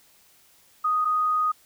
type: tone pair in turn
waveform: sine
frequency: 1244.5 / 1244.5 Hz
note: D#6 / D#6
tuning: 0 / 0 cents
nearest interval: unison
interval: 0 cents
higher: neither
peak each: -20 dBFS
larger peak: neither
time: 0.84-1.05 / 1.05-1.52 s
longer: second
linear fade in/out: 10 ms
effects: white hiss -58 dBFS RMS until 1.65 s